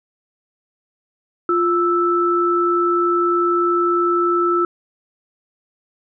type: tone pair together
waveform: sine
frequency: 349.2 / 1318.4 Hz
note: F4 / E6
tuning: 0 / 0 cents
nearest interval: octave + major seventh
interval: 2300 cents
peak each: -17 dBFS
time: 1.49-4.65 s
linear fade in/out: 2 ms
effects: none